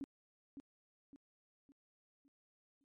sine tone with echo, 278.2 Hz, C#4, 6 cents sharp, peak -40 dBFS, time 0.01-0.04 s, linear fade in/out 0 ms, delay 560 ms, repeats 5, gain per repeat -7 dB, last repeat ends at 2.84 s, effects MP3 48 kbps

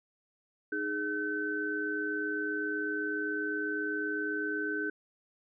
sine tone cluster, 308 / 415.8 / 1526 Hz, D#4 / G#4 / G6, -17 / +2 / -47 cents, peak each -36 / -37 / -33 dBFS, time 0.72-4.9 s, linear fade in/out 5 ms, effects none

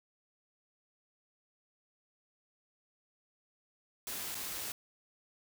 white noise with dropouts, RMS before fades -40 dBFS, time 4.07-4.72 s, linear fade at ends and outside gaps 1 ms, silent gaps 4.346-4.352 s, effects none

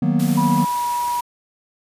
triangle chord, B major seventh, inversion first, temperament equal, 155.56 / 185 / 233.1 / 246.9 Hz, D#3 / F#3 / A#3 / B3, 0 / 0 / 0 / 0 cents, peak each -19 dBFS, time 0.02-0.65 s, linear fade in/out 5 ms
white noise, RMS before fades -33 dBFS, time 0.19-1.21 s, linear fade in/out 10 ms
sine tone with pitch glide, 975 to 967.1 Hz, B5 to B5, -23 to -37 cents, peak -19 dBFS, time 0.37-1.21 s, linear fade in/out 10 ms, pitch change -14 cents, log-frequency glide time 0.74-0.8 s
effects resampled to 32000 Hz

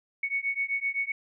sine beating tone pair, 2217 / 2224.8 Hz, C#7 / C#7, 0 / +6 cents, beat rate 7.8 Hz, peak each -30 / -30 dBFS, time 0.23-1.12 s, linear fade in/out 5 ms, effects none

